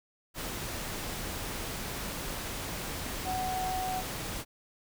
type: tone in noise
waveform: sine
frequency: 745 Hz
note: F#5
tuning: 12 cents sharp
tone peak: -31 dBFS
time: 3.24-4.03 s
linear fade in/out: 50 ms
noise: pink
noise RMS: -37 dBFS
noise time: 0.34-4.45 s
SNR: +3 dB
effects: none